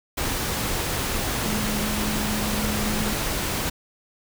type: tone in noise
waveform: sine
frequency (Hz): 211.6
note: G#3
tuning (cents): +33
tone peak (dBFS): -27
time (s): 1.45-3.14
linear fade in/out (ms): 10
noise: pink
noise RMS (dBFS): -26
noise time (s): 0.17-3.7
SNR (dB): -4
effects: none